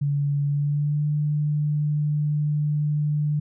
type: tone with pitch glide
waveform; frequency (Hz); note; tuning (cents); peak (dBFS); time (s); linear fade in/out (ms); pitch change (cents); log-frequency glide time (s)
sine; 143.1 to 149; D3 to D3; -45 to +25; -20; 0.01-3.4; 10; +70; 0.45-1.06
effects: none